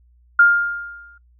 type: tone with exponential decay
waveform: sine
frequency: 1406 Hz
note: F6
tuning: 11 cents sharp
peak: -6 dBFS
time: 0.39-1.18 s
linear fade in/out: 5 ms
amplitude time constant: 170 ms
effects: noise-tail reverb RT60 0.1 s tail -24 dB re dry + added 60 Hz sine -51 dBFS peak until 1.39 s